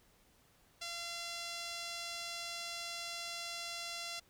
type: tone with band-pass filter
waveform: sawtooth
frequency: 685 Hz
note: F5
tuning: 34 cents flat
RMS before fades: -43 dBFS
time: 0.81-4.2 s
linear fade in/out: 10 ms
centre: 4800 Hz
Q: 1.2
effects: pink hiss -68 dBFS RMS until 4.29 s